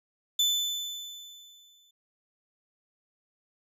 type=tone with exponential decay; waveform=35% pulse; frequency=3511 Hz; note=A7; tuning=4 cents flat; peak=-19 dBFS; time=0.39-1.91 s; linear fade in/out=5 ms; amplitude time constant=330 ms; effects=resampled to 32000 Hz